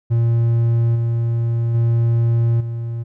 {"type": "tone with level steps", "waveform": "triangle", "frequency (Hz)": 116.5, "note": "A#2", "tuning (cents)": -1, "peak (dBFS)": [-11, -14, -11, -20], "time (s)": [0.1, 3.04], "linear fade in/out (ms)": 20, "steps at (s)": [0.95, 1.74, 2.6], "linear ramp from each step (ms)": 10, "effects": []}